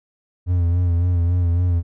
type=tone with vibrato; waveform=triangle; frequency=87.31 Hz; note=F2; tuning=in tune; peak=-13 dBFS; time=0.46-1.83 s; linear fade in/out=50 ms; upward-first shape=sine; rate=3.6 Hz; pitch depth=48 cents each way; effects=none